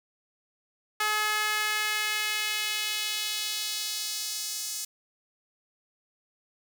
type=tone with high-pass filter sweep; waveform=sawtooth; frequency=425.4 Hz; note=G#4; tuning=42 cents sharp; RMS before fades=-30 dBFS; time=1-4.85 s; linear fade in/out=5 ms; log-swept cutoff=1300 to 6300 Hz; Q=1.4; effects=none